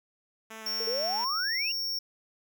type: tone with vibrato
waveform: 5% pulse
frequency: 220 Hz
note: A3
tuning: in tune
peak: -30 dBFS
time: 0.5-1.25 s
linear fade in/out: 10 ms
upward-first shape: square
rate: 4.4 Hz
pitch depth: 9 cents each way
type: tone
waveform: square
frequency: 5500 Hz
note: F8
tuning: 27 cents flat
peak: -30 dBFS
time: 0.66-1.99 s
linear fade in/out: 5 ms
type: tone with exponential decay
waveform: sine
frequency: 457.4 Hz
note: A#4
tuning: 33 cents flat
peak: -32 dBFS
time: 0.8-0.98 s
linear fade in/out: 5 ms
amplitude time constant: 39 ms
type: exponential sweep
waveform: sine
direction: up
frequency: 441 to 2874 Hz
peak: -30 dBFS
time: 0.87-1.72 s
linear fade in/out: 5 ms
effects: none